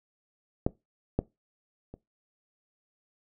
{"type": "clicks", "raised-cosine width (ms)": 2, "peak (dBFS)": [-11, -11, -29], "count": 3, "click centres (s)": [0.665, 1.19, 1.94], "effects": ["noise-tail reverb RT60 0.2 s tail -20 dB re dry"]}